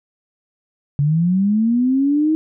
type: linear sweep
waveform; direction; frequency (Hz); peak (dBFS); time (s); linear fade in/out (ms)
sine; up; 139.3 to 318; -13; 0.99-2.35; 0
effects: none